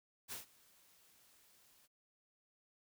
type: noise with ADSR envelope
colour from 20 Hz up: white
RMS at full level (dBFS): -44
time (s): 0.28-1.88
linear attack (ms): 42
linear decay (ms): 130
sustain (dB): -24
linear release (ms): 34
effects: none